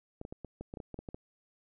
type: clicks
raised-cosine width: 2 ms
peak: -28 dBFS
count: 12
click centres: 0.214 / 0.251 / 0.325 / 0.447 / 0.61 / 0.739 / 0.772 / 0.802 / 0.943 / 0.99 / 1.088 / 1.145 s
effects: none